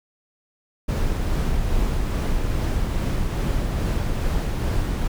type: noise with tremolo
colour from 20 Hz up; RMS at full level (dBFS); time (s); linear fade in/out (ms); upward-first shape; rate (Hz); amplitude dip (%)
brown; -21; 0.88-5.08; 10; triangle; 2.4; 25
effects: none